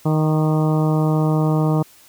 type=harmonic tone with a mistuned harmonic; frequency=155.56 Hz; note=D#3; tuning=in tune; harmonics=1 / 2 / 3 / 4 / 5 / 6 / 7 / 8; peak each=-16 / -22 / -26 / -28 / -30 / -32 / -33 / -34 dBFS; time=0.05-1.83 s; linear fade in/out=10 ms; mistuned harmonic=8; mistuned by=-29 cents; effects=white hiss -49 dBFS RMS until 2.08 s